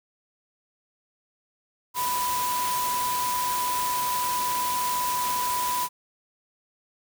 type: tone in noise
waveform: sine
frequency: 990 Hz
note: B5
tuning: 4 cents sharp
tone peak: -25 dBFS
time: 1.94-5.89 s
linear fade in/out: 50 ms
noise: white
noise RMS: -31 dBFS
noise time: 1.94-5.89 s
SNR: +3 dB
effects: none